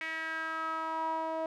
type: tone with band-pass filter sweep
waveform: sawtooth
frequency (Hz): 321.5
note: E4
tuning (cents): -43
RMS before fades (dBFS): -35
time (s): 0.01-1.46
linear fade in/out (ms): 2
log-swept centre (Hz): 2100 to 730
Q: 4.9
effects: none